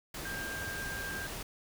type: tone in noise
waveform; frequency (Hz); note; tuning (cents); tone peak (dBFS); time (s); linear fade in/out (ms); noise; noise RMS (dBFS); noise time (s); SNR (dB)
sine; 1594; G6; +28; -38; 0.25-1.27; 5; pink; -41; 0.14-1.43; 0
effects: none